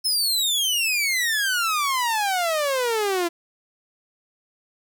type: exponential sweep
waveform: sawtooth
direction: down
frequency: 5290 to 334.4 Hz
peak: -17 dBFS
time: 0.04-3.29 s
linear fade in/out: 20 ms
effects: none